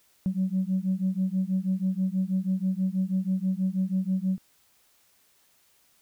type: beating tone pair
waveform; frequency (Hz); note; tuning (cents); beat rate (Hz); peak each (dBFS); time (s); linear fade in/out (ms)
sine; 185 / 191.2; F#3 / G3; 0 / -43; 6.2; -26; 0.26-4.38; 0
effects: tanh soft clip ceiling -18 dBFS + white hiss -64 dBFS RMS until 6.01 s